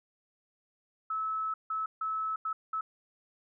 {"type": "tone bursts at uneven times", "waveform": "sine", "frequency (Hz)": 1300, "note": "E6", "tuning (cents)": -24, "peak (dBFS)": -30, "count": 5, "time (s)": [[1.1, 1.54], [1.7, 1.86], [2.01, 2.36], [2.45, 2.53], [2.73, 2.81]], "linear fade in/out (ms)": 5, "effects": []}